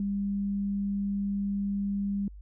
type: tone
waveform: sine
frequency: 200 Hz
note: G3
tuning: 35 cents sharp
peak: -27 dBFS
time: 0-2.28 s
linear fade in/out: 2 ms
effects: added 50 Hz sine -43 dBFS peak until 2.41 s